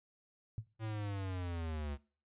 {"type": "tone with exponential decay", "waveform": "sine", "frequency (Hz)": 110, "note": "A2", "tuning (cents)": 0, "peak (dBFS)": -33, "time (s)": [0.58, 0.67], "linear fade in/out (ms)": 0, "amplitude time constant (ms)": 19}
{"type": "linear sweep", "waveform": "square", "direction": "down", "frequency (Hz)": [111.9, 69.8], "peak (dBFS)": -38, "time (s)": [0.79, 1.98], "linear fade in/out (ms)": 50}
{"effects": ["noise-tail reverb RT60 0.4 s tail -22 dB re dry", "resampled to 8000 Hz"]}